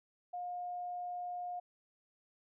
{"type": "tone", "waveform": "sine", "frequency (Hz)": 713, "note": "F5", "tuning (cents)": 36, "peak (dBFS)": -38, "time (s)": [0.33, 1.6], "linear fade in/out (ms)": 10, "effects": []}